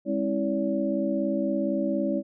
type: tone cluster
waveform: sine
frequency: 204.4 / 268.5 / 325.9 / 571 Hz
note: G#3 / C4 / E4 / D5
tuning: -27 / +45 / -20 / -49 cents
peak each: -29 dBFS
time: 0.05-2.23 s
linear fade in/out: 50 ms
effects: none